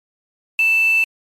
sine tone with quantisation, 2650 Hz, E7, 9 cents sharp, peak -12 dBFS, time 0.59-1.04 s, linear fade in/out 2 ms, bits 5, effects MP3 64 kbps

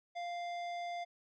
triangle tone with hard clipping, 697 Hz, F5, 4 cents flat, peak -40 dBFS, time 0.15-1.05 s, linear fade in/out 20 ms, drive 16 dB, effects resampled to 22050 Hz

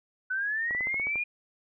sine linear sweep, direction up, 1490 to 2451 Hz, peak -27 dBFS, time 0.3-1.24 s, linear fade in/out 10 ms
clicks, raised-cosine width 1 ms, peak -27 dBFS, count 8, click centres 0.709 / 0.749 / 0.808 / 0.871 / 0.943 / 0.998 / 1.07 / 1.157 s
effects none

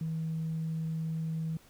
sine tone, 160.8 Hz, E3, 43 cents flat, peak -30 dBFS, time 0.01-1.57 s, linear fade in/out 2 ms, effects tanh soft clip ceiling -27 dBFS + pink hiss -60 dBFS RMS until 1.69 s

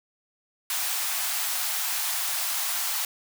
white high-pass noise, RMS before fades -28 dBFS, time 0.7-3.05 s, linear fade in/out 2 ms, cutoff 670 Hz, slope 48 dB/octave, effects none

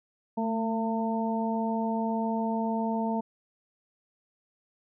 harmonic tone with a mistuned harmonic, 225.9 Hz, A3, 46 cents sharp, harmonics 1 / 2 / 3 / 4, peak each -28 / -36 / -34 / -33 dBFS, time 0.37-3.21 s, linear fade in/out 10 ms, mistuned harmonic 1, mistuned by -28 cents, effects none

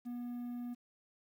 triangle tone, 242.4 Hz, B3, 32 cents flat, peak -37 dBFS, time 0.05-0.75 s, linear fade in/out 20 ms, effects 11-bit

